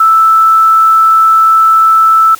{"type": "tone", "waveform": "sine", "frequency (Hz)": 1318.5, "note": "E6", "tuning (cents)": 0, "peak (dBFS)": -3, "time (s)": [0, 2.35], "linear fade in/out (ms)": 5, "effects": ["white hiss -33 dBFS RMS until 2.39 s"]}